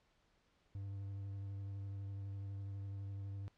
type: tone with vibrato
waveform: triangle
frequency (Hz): 98.8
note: G2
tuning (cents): +14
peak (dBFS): -40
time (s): 0.75-3.48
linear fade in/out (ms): 0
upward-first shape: triangle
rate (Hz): 12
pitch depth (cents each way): 19
effects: pink hiss -75 dBFS RMS until 3.57 s + low-pass 5000 Hz 12 dB/octave